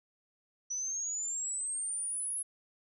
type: exponential sweep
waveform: sine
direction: up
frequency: 5900 to 10790 Hz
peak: -33 dBFS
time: 0.7-2.43 s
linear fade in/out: 10 ms
effects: none